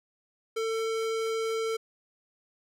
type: tone with low-pass filter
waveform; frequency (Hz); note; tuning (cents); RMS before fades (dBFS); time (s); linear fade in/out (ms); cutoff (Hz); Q
square; 447.9; A4; +31; -30; 0.56-1.77; 10; 11000; 0.5
effects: none